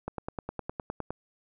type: click train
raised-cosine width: 1 ms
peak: -19 dBFS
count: 11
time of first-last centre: 0.08-1.106 s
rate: 9.75 Hz
effects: none